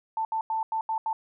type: tone bursts at uneven times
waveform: sine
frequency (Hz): 887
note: A5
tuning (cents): +14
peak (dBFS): -25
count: 6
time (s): 0.17-0.25 / 0.32-0.41 / 0.5-0.63 / 0.72-0.81 / 0.89-0.98 / 1.06-1.13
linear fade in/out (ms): 2
effects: none